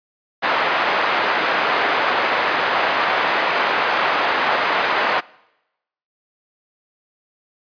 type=band-pass noise; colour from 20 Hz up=pink; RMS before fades=-19 dBFS; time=0.42-5.21 s; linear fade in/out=20 ms; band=700 to 2100 Hz; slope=12 dB/octave; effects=noise-tail reverb RT60 0.9 s tail -23 dB re dry + resampled to 11025 Hz